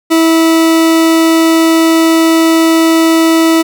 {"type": "tone", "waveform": "40% pulse", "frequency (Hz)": 326, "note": "E4", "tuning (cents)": -19, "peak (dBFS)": -5, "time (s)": [0.1, 3.63], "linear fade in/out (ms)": 20, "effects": []}